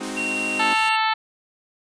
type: chord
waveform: sawtooth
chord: Ab dominant seventh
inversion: none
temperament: equal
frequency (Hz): 207.7 / 261.6 / 311.1 / 370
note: Ab3 / C4 / Eb4 / Gb4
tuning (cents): 0 / 0 / 0 / 0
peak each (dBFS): -31 / -28 / -29 / -33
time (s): 0-0.74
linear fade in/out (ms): 10
type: noise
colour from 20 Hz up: white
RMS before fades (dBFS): -36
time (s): 0.03-0.89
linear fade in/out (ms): 2
type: tone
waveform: triangle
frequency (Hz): 2745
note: F7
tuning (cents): -31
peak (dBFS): -22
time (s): 0.16-0.97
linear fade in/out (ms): 20
type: harmonic tone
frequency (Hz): 440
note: A4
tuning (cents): 0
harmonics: 2 / 3 / 4 / 5 / 6 / 7 / 8 / 9 / 10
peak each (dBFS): -21 / -25 / -27 / -29 / -31 / -32 / -33 / -34 / -35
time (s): 0.59-1.14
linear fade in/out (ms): 10
effects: resampled to 22050 Hz